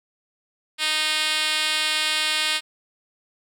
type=tone with band-pass filter; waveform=5% pulse; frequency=309.3 Hz; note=D#4; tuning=10 cents flat; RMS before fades=-23 dBFS; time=0.78-2.61 s; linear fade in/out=50 ms; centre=4600 Hz; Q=0.9; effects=none